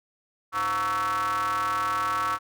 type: ring-modulated tone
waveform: square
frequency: 100 Hz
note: G2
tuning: 35 cents sharp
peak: -22 dBFS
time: 0.52-2.39 s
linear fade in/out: 50 ms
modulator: 1220 Hz
effects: none